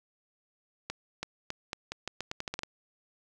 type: accelerating click train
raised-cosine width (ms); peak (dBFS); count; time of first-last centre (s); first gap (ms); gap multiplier
0.2; -17; 13; 0.9-2.634; 330; 0.83
effects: none